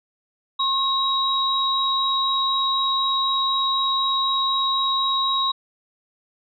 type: tone pair together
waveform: sine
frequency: 1076 / 3826 Hz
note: C6 / A#7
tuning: +48 / +44 cents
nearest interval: octave + minor seventh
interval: 2196 cents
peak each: -22 / -21 dBFS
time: 0.59-5.52 s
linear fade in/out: 10 ms
effects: none